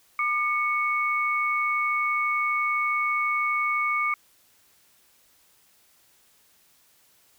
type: tone pair together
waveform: sine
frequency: 1201.9 / 2217 Hz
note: D6 / C#7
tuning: +40 / 0 cents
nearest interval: major seventh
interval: 1060 cents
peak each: -25 dBFS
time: 0.19-4.14 s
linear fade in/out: 2 ms
effects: white hiss -61 dBFS RMS until 7.38 s